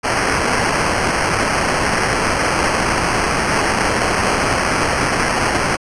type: noise with sample-and-hold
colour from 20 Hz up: white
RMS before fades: -17 dBFS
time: 0.03-5.77 s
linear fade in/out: 20 ms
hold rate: 3675 Hz
effects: resampled to 22050 Hz